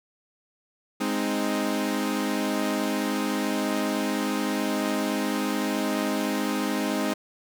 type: chord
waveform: sawtooth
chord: Ab major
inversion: none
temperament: equal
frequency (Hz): 207.7 / 261.6 / 311.1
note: Ab3 / C4 / Eb4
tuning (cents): 0 / 0 / 0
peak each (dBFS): -25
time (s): 1-7.14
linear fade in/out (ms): 10
effects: none